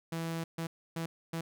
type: tone bursts at uneven times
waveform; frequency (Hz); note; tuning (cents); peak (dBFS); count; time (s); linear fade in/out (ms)
sawtooth; 164.81; E3; 0; -30; 4; 0.12-0.44 / 0.58-0.67 / 0.96-1.06 / 1.33-1.41; 5
effects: none